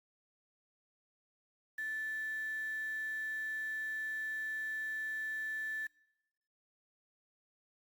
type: tone with quantisation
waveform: sine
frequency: 1752 Hz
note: A6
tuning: 8 cents flat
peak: -36 dBFS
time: 1.78-5.87 s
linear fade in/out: 5 ms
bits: 9
effects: noise-tail reverb RT60 0.9 s tail -23 dB re dry + Opus 48 kbps